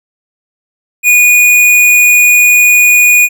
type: tone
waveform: square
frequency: 2457 Hz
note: D#7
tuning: 22 cents flat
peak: -4 dBFS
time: 1.03-3.29 s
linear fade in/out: 50 ms
effects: none